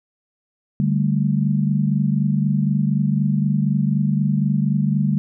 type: chord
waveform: sine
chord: D suspended fourth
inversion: none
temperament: equal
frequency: 146.83 / 196 / 220 Hz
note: D3 / G3 / A3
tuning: 0 / 0 / 0 cents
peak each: -19 / -20 / -23 dBFS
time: 0.8-5.18 s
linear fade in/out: 0 ms
effects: none